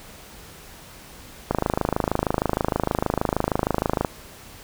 click train, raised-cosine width 1 ms, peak -6 dBFS, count 68, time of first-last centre 1.51-4.048 s, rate 26.4 Hz, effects pink hiss -44 dBFS RMS until 4.63 s

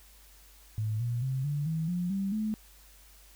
sine tone with pitch steps, 108.4 / 119.58 / 131.92 / 145.53 / 160.55 / 177.12 / 195.39 / 215.6 Hz, A2 / A#2 / C3 / D3 / E3 / F3 / G3 / A3, -25 / +45 / +15 / -15 / -45 / +25 / -5 / -35 cents, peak -28 dBFS, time 0.78-2.54 s, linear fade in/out 0 ms, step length 220 ms, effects added 50 Hz sine -56 dBFS peak until 3.35 s + white hiss -58 dBFS RMS until 3.35 s

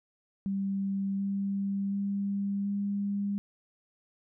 sine tone with pitch steps, 196 / 197.71 / 199.43 / 201.2 Hz, G3 / G3 / G3 / G3, 0 / +15 / +30 / +45 cents, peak -28 dBFS, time 0.46-3.38 s, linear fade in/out 0 ms, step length 730 ms, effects none

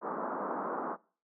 white band-pass noise, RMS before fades -36 dBFS, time 0.01-0.97 s, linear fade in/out 50 ms, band 190 to 1300 Hz, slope 48 dB/octave, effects noise-tail reverb RT60 0.4 s tail -22 dB re dry

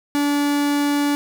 45% pulse tone, 288.6 Hz, D4, 30 cents flat, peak -17 dBFS, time 0.15-1.15 s, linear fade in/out 0 ms, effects none

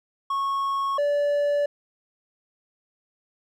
triangle tone pair in turn, 1100 / 579 Hz, C#6 / D5, -14 / -25 cents, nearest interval major seventh, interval 1111 cents, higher first, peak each -21 / -18 dBFS, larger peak second, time 0.3-0.98 / 0.98-1.66 s, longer neither, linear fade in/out 5 ms, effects none

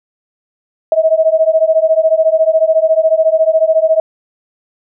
sine beating tone pair, 633 / 647 Hz, D#5 / E5, +30 / -32 cents, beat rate 14 Hz, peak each -11 dBFS, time 0.92-4 s, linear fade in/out 2 ms, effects none

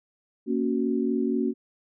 sine chord, F# major, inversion first, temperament equal, 233.1 / 277.2 / 370 Hz, A#3 / C#4 / F#4, 0 / 0 / 0 cents, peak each -26 / -27 / -28 dBFS, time 0.46-1.54 s, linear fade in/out 50 ms, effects none

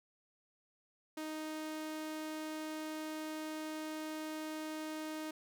sawtooth tone, 311.1 Hz, D#4, in tune, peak -36 dBFS, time 1.17-5.31 s, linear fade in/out 5 ms, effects none

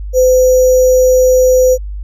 sine tone with sample-and-hold, 510 Hz, C5, 44 cents flat, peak -5 dBFS, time 0.13-1.78 s, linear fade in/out 50 ms, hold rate 6300 Hz, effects added 50 Hz sine -20 dBFS peak until 2.03 s + resampled to 32000 Hz

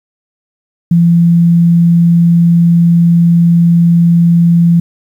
sine tone, 170 Hz, F3, 46 cents flat, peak -4 dBFS, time 0.91-4.8 s, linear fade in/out 5 ms, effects 7-bit

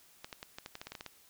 clicks, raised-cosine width 0.2 ms, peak -25 dBFS, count 12, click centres 0.245 / 0.328 / 0.429 / 0.585 / 0.661 / 0.754 / 0.815 / 0.87 / 0.92 / 0.952 / 1.009 / 1.063 s, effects white hiss -62 dBFS RMS until 1.29 s

